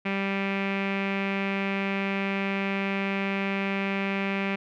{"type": "tone with low-pass filter", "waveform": "sawtooth", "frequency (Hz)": 196.1, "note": "G3", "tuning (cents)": 1, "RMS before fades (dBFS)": -28, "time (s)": [0.05, 4.56], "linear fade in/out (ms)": 10, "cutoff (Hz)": 2400, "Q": 4.7, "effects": []}